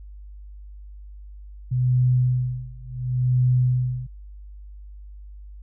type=tone with tremolo; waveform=sine; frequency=125.9 Hz; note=B2; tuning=34 cents sharp; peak=-15 dBFS; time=1.71-4.07 s; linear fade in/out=10 ms; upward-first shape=sine; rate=0.7 Hz; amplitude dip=95%; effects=added 50 Hz sine -38 dBFS peak until 5.62 s